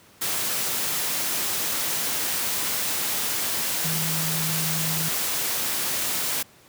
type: tone in noise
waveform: sine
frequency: 160 Hz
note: D#3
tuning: 49 cents sharp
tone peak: -28 dBFS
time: 3.84-5.09 s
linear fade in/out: 10 ms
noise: white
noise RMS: -26 dBFS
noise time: 0.21-6.43 s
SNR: -5 dB
effects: pink hiss -53 dBFS RMS until 6.68 s + high-pass 100 Hz 12 dB/octave